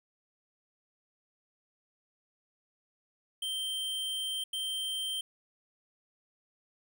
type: tone bursts at uneven times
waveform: square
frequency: 3136 Hz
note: G7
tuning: in tune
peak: -33 dBFS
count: 2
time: 3.42-4.44 / 4.53-5.21 s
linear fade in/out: 5 ms
effects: none